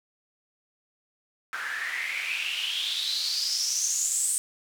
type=noise with band-pass filter sweep; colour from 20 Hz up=white; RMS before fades=-29 dBFS; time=1.53-4.38 s; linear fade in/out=0 ms; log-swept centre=1500 to 8700 Hz; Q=7.4; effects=none